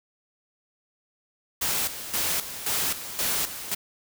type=noise with tremolo; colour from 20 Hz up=white; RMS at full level=-26 dBFS; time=1.61-3.75 s; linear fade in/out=10 ms; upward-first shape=square; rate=1.9 Hz; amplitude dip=70%; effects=none